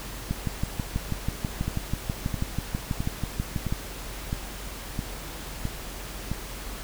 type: two click trains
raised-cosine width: 5 ms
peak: -14 / -15 dBFS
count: 22 / 8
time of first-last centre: 0.31-3.725 / 1.68-6.316 s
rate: 6.15 / 1.51 Hz
effects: added 46 Hz sine -39 dBFS peak until 6.83 s + pink hiss -39 dBFS RMS until 6.83 s